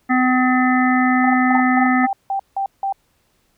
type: harmonic tone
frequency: 254.2 Hz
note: C4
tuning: 50 cents flat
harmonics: 1 / 3 / 5 / 7 / 8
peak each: -15 / -20 / -22 / -23 / -24 dBFS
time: 0.09-2.07 s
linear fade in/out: 20 ms
type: tone bursts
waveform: sine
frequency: 784 Hz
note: G5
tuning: in tune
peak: -18 dBFS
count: 7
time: 1.24-2.925 s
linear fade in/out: 2 ms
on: 95 ms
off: 170 ms
type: tone with exponential decay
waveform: sine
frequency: 880 Hz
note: A5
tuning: in tune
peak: -18 dBFS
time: 1.55-1.67 s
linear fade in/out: 0 ms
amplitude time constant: 26 ms
effects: pink hiss -63 dBFS RMS until 3.57 s